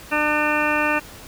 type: harmonic tone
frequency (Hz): 300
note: D4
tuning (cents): +37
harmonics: 1 / 2 / 3 / 4 / 5 / 6 / 8 / 9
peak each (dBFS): -26 / -26 / -26 / -26 / -26 / -26 / -26 / -26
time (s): 0.11-1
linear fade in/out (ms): 20
effects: pink hiss -41 dBFS RMS until 1.27 s